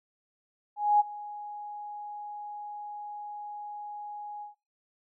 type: tone with ADSR envelope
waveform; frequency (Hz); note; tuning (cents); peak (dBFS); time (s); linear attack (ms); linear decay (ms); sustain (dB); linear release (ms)
sine; 831; G#5; +1; -17; 0.76-4.55; 240; 22; -20; 130
effects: noise-tail reverb RT60 0.3 s tail -25 dB re dry